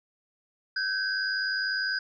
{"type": "tone cluster", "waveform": "sine", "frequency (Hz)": [1534, 1634, 4917], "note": ["G6", "G#6", "D#8"], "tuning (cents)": [-38, -29, -21], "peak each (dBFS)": [-28, -35, -32], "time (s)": [0.76, 1.99], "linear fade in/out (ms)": 5, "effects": []}